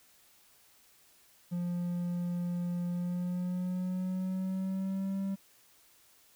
triangle tone with pitch glide, 175.4 to 194.62 Hz, F3 to G3, +8 to -12 cents, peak -29 dBFS, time 1.51-5.36 s, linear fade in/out 20 ms, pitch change +180 cents, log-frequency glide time 2.89-5.21 s, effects white hiss -63 dBFS RMS until 6.35 s

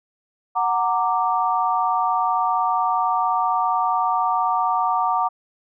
sine chord, Gb augmented, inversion none, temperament equal with one note detuned, 740 / 924.3 / 1174.7 Hz, Gb5 / Bb5 / D6, 0 / -15 / 0 cents, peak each -22 dBFS, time 0.55-5.29 s, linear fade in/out 20 ms, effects none

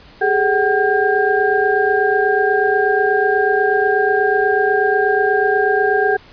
sine tone cluster, 399.8 / 428 / 755 / 1606 Hz, G4 / A4 / F#5 / G6, +34 / -48 / +35 / +41 cents, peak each -18 dBFS, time 0.21-6.17 s, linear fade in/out 10 ms, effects pink hiss -44 dBFS RMS until 6.32 s + resampled to 11025 Hz

